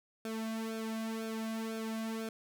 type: tone with flanger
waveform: sawtooth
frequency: 222.7 Hz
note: A3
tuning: 21 cents sharp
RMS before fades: -38 dBFS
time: 0.25-2.29 s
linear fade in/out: 2 ms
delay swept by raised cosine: 1 to 2.2 ms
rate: 2 Hz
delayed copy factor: -0.8
effects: none